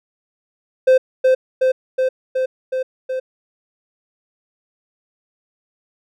triangle tone with echo, 518 Hz, C5, 17 cents flat, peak -6 dBFS, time 0.87-0.98 s, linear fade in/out 10 ms, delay 370 ms, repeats 6, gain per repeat -2 dB, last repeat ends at 3.2 s, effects none

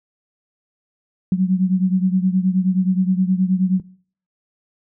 sine beating tone pair, 183.7 / 193.2 Hz, F#3 / G3, -12 / -25 cents, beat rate 9.5 Hz, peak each -15 / -21 dBFS, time 1.32-3.8 s, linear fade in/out 2 ms, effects noise-tail reverb RT60 0.5 s tail -19 dB re dry

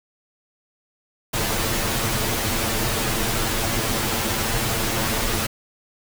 pink noise with comb filter, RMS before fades -23 dBFS, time 1.33-5.47 s, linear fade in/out 10 ms, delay 8.9 ms, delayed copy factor +0.8, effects none

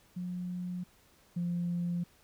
sine tone pair in turn, 179.2 / 173.9 Hz, F3 / F3, +45 / -7 cents, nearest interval minor second, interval 52 cents, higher first, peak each -34 / -29 dBFS, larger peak second, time 0.16-0.84 / 1.36-2.04 s, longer neither, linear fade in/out 10 ms, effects tanh soft clip ceiling -26 dBFS + pink hiss -64 dBFS RMS until 2.23 s

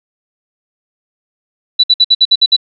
sine tone bursts, 3956 Hz, B7, 2 cents sharp, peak -4 dBFS, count 8, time 1.79-2.565 s, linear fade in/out 10 ms, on 47 ms, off 57 ms, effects none

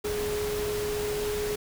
sine tone in noise, 418.4 Hz, G#4, 13 cents sharp, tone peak -28 dBFS, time 0.04-1.56 s, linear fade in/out 10 ms, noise pink, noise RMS -35 dBFS, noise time 0.04-1.56 s, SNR +4 dB, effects none

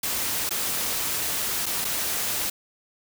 white noise with dropouts, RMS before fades -27 dBFS, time 0.03-2.5 s, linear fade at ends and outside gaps 5 ms, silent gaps 0.493-0.507 / 1.659-1.663 / 1.846-1.849 s, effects none

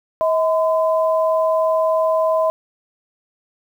sine tone pair together, 640 / 1017 Hz, D#5 / C6, +49 / -50 cents, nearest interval minor sixth, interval 801 cents, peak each -15 / -21 dBFS, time 0.21-2.5 s, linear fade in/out 0 ms, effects 8-bit

